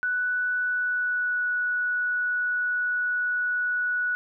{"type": "tone with pitch glide", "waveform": "sine", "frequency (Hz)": [1484, 1471.2], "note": ["F#6", "F#6"], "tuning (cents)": [5, -10], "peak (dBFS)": -23, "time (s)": [0.03, 4.15], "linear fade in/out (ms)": 0, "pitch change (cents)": -15, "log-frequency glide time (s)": [0.6, 1.47], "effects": []}